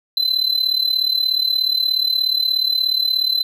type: tone with amplitude modulation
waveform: triangle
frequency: 4047 Hz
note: B7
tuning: 42 cents sharp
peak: -11 dBFS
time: 0.17-3.43 s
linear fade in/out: 2 ms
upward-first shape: sine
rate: 36.8 Hz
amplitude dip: 80%
effects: none